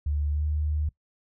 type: tone with pitch glide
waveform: sine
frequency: 73.42 to 75.57 Hz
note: D2 to D#2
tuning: 0 to -50 cents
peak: -24 dBFS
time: 0.06-0.89 s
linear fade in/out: 5 ms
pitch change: +50 cents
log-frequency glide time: 0.31-0.44 s
effects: noise-tail reverb RT60 0.1 s tail -20 dB re dry